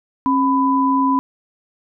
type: tone pair together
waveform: sine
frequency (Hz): 270.4 / 998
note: C#4 / B5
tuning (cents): -43 / +18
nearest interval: octave + major seventh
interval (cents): 2261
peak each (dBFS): -16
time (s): 0.26-1.19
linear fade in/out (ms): 0
effects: none